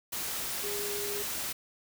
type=tone in noise; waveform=sine; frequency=410 Hz; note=G#4; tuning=22 cents flat; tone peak=-36 dBFS; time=0.63-1.23 s; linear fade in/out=10 ms; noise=white; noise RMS=-35 dBFS; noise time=0.12-1.53 s; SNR=-4 dB; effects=none